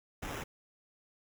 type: noise with sample-and-hold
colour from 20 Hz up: pink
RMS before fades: -40 dBFS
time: 0.22-0.44 s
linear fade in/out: 10 ms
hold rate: 4410 Hz
effects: none